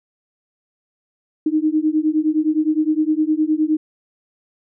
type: beating tone pair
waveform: sine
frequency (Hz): 305.1 / 314.8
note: D#4 / D#4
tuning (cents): -34 / +20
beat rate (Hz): 9.7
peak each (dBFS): -18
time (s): 1.46-3.77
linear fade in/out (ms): 5
effects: none